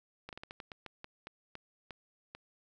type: slowing click train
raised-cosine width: 0.3 ms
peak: -28 dBFS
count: 13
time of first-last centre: 0.29-2.35 s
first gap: 38 ms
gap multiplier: 1.25
effects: none